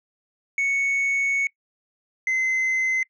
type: tone pair in turn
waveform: sine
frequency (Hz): 2217 / 2057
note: C#7 / C7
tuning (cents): 0 / -30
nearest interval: minor second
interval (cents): 130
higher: first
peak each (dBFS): -17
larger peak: neither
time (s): 0.58-1.47 / 2.27-3.03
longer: first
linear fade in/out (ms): 2
effects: noise-tail reverb RT60 0.1 s tail -25 dB re dry + tanh soft clip ceiling -19 dBFS